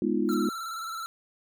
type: chord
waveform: sine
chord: F half-diminished seventh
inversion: first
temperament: equal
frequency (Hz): 207.7 / 246.9 / 311.1 / 349.2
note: Ab3 / Cb4 / Eb4 / F4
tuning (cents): 0 / 0 / 0 / 0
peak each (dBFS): -29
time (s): 0.02-0.49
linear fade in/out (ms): 2
type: noise with exponential growth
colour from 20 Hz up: violet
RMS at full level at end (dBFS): -39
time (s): 0.25-0.34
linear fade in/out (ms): 0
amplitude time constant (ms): 19
type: tone with vibrato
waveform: square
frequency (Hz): 1342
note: E6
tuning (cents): +31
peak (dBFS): -34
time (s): 0.29-1.06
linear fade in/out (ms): 0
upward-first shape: square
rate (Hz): 19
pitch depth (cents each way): 40
effects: none